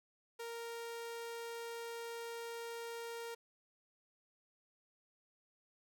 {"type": "tone", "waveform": "sawtooth", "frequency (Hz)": 465.1, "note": "A#4", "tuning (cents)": -4, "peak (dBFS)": -39, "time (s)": [0.39, 3.35], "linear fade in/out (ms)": 10, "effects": []}